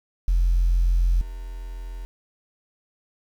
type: tone with level steps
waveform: sine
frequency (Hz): 43.43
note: F1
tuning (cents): -9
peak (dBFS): -15 / -31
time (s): 0.28-2.05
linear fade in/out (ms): 0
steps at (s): 1.21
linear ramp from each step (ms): 2
effects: tanh soft clip ceiling -13 dBFS + 8-bit